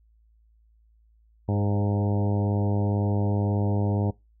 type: harmonic tone with a mistuned harmonic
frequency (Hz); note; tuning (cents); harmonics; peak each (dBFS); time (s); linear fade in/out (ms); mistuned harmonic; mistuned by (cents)
102; G#2; -31; 1 / 2 / 3 / 4 / 5 / 6 / 7 / 8 / 9; -23 / -29 / -33 / -35 / -37 / -39 / -40 / -41 / -42; 1.48-4.11; 10; 5; +16
effects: noise-tail reverb RT60 0.2 s tail -22 dB re dry + added 55 Hz sine -57 dBFS peak until 4.4 s